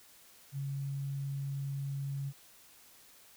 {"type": "tone", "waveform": "sine", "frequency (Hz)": 138.59, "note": "C#3", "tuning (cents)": 0, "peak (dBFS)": -34, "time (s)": [0.52, 2.33], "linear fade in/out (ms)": 50, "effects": ["white hiss -59 dBFS RMS until 3.36 s"]}